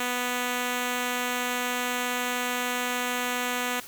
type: tone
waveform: 5% pulse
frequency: 246.9 Hz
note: B3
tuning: in tune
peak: -15 dBFS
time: 0-3.8 s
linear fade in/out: 2 ms
effects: white hiss -44 dBFS RMS until 3.87 s